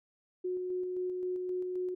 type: tone with tremolo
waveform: sine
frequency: 364.7 Hz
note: F#4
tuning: 25 cents flat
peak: -31 dBFS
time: 0.44-1.95 s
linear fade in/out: 10 ms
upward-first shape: square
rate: 3.8 Hz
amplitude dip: 25%
effects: none